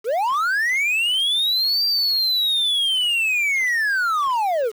triangle linear two-way sweep, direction up then down, 400 to 4733 to 400 Hz, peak -16 dBFS, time 0.04-4.72 s, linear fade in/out 50 ms, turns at 1.85 s, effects 7-bit

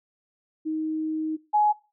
sine tone pair in turn, 313.8 / 840.2 Hz, D#4 / G#5, +15 / +20 cents, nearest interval octave + perfect fourth, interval 1705 cents, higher second, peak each -25 / -17 dBFS, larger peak second, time 0.65-1.37 / 1.53-1.73 s, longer first, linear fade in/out 20 ms, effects noise-tail reverb RT60 0.3 s tail -19 dB re dry

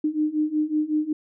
sine beating tone pair, 302.3 / 307.7 Hz, D#4 / D#4, -50 / -19 cents, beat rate 5.4 Hz, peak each -25 / -23 dBFS, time 0.04-1.13 s, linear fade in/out 5 ms, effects none

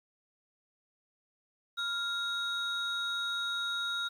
sine tone pair together, 1396.9 / 3779 Hz, F6 / A#7, 0 / +23 cents, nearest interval octave + perfect fourth, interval 1723 cents, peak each -32 / -32 dBFS, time 1.77-4.09 s, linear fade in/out 20 ms, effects tanh soft clip ceiling -28 dBFS + 10-bit

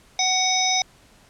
harmonic tone, 746 Hz, F#5, 14 cents sharp, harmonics 1 / 3 / 5 / 7 / 8, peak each -24 / -26 / -25 / -25 / -24 dBFS, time 0.19-0.82 s, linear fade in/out 2 ms, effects pink hiss -54 dBFS RMS until 1.29 s + low-pass 10000 Hz 12 dB/octave

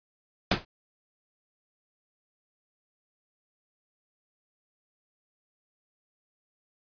pink noise with exponential decay, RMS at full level -18 dBFS, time 0.51-0.65 s, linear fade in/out 5 ms, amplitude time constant 30 ms, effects resampled to 11025 Hz

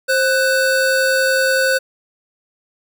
square tone pair together, 528 / 1493.4 Hz, C5 / F#6, +16 / +16 cents, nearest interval octave + tritone, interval 1800 cents, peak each -17 dBFS, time 0.08-1.79 s, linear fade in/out 20 ms, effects none

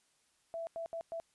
sine tone bursts at uneven times, 664 Hz, E5, 12 cents sharp, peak -37 dBFS, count 4, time 0.54-0.67 / 0.76-0.86 / 0.93-1.01 / 1.12-1.2 s, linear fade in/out 0 ms, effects white hiss -73 dBFS RMS until 1.34 s + resampled to 24000 Hz

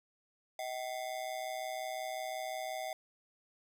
square ring-modulated tone, 698.5 Hz, F5, in tune, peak -35 dBFS, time 0.59-2.93 s, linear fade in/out 2 ms, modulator 62.8 Hz, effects none

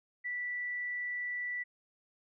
sine tone, 1965 Hz, B6, 9 cents flat, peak -34 dBFS, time 0.24-1.64 s, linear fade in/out 20 ms, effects none

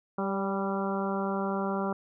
harmonic tone with a mistuned harmonic, 196 Hz, G3, in tune, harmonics 1 / 2 / 3 / 4 / 5 / 6 / 7, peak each -31 / -34 / -36 / -37 / -38 / -39 / -39 dBFS, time 0.18-1.93 s, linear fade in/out 5 ms, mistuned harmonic 3, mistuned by -22 cents, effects none

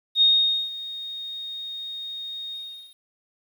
sine tone with ADSR envelope, 3713 Hz, A#7, 8 cents flat, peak -13 dBFS, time 0.15-2.96 s, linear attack 65 ms, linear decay 480 ms, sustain -18 dB, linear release 430 ms, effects 9-bit

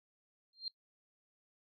sine tone with exponential growth, 4186 Hz, C8, in tune, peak -33 dBFS, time 0.53-0.68 s, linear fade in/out 2 ms, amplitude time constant 31 ms, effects noise-tail reverb RT60 0.1 s tail -20 dB re dry

